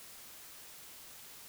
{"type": "silence", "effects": ["white hiss -52 dBFS RMS until 1.48 s"]}